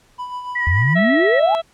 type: tone with tremolo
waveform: triangle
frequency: 991 Hz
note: B5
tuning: 6 cents sharp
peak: -22 dBFS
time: 0.18-0.95 s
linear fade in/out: 20 ms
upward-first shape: sine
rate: 7 Hz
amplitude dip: 50%
type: tone with vibrato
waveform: sine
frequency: 1925 Hz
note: B6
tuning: 45 cents flat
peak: -18 dBFS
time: 0.55-1.4 s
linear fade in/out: 10 ms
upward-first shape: square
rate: 9.1 Hz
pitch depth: 21 cents each way
type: exponential sweep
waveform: sine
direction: up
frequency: 78 to 882 Hz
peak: -14 dBFS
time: 0.67-1.55 s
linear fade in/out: 0 ms
type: harmonic tone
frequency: 659.3 Hz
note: E5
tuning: in tune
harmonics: 1 / 2 / 3 / 4 / 5 / 6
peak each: -18 / -29 / -40 / -38 / -33 / -40 dBFS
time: 0.95-1.62 s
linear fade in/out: 20 ms
effects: pink hiss -55 dBFS RMS until 1.73 s + low-pass 10000 Hz 12 dB/octave